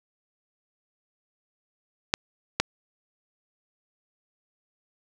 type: clicks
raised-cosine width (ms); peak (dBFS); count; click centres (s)
0.2; -3; 2; 2.139 / 2.6
effects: none